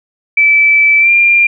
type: tone with pitch glide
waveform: sine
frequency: 2314 to 2391 Hz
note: D7 to D7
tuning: -26 to +30 cents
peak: -5 dBFS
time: 0.37-1.47 s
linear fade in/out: 5 ms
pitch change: +56 cents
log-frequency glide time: 0.99-1.11 s
effects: none